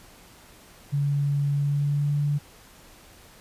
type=tone with pitch glide; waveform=sine; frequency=142.6 to 145.51 Hz; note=C#3 to D3; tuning=+49 to -16 cents; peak=-21 dBFS; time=0.92-2.39 s; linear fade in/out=20 ms; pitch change=+35 cents; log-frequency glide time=1.55-2.17 s; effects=pink hiss -51 dBFS RMS until 3.4 s + resampled to 32000 Hz